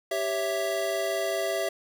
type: chord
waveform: square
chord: C# diminished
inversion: second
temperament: equal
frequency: 392 / 554.4 / 659.3 Hz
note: G4 / C#5 / E5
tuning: 0 / 0 / 0 cents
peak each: -33 / -34 / -29 dBFS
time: 0.11-1.69 s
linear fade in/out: 5 ms
effects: none